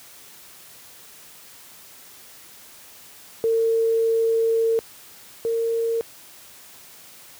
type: tone pair in turn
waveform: sine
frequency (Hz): 453.6 / 458.3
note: A#4 / A#4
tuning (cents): -47 / -29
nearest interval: unison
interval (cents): 18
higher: second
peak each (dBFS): -17 / -20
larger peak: first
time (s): 3.44-4.79 / 5.45-6.01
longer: first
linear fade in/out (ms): 0
effects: white hiss -46 dBFS RMS until 7.39 s + high-pass 60 Hz 12 dB/octave